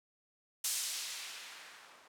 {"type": "noise with low-pass filter sweep", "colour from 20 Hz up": "violet", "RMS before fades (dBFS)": -42, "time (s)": [0.64, 2.08], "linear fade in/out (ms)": 5, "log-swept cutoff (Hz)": [8500, 820], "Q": 0.74, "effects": []}